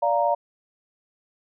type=chord; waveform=sine; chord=Bb major; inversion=first; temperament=just; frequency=582.7 / 699.2 / 932.3 Hz; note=D5 / F5 / Bb5; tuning=-14 / +2 / 0 cents; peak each=-23 dBFS; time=0.02-0.35 s; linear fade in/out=10 ms; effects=none